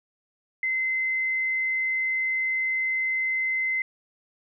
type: tone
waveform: sine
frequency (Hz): 2060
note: C7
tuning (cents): -28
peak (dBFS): -23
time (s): 0.63-3.82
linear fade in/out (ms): 2
effects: none